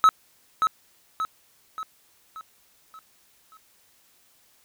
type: tone with echo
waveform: triangle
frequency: 1290 Hz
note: E6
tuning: 38 cents flat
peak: -10 dBFS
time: 0.04-0.09 s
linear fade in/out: 0 ms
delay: 580 ms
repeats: 6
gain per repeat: -6 dB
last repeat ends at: 3.57 s
effects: white hiss -61 dBFS RMS until 4.64 s